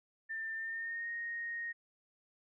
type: tone with pitch glide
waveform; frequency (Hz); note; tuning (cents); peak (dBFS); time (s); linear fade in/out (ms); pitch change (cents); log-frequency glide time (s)
sine; 1791 to 1863.8; A6 to A#6; +30 to -1; -37; 0.29-1.73; 20; +69; 0.55-1.09
effects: none